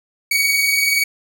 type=tone pair together; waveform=sawtooth; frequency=2234 / 2255 Hz; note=C#7 / C#7; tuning=+13 / +29 cents; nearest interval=unison; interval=16 cents; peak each=-19 / -12 dBFS; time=0.31-1.04 s; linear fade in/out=5 ms; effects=none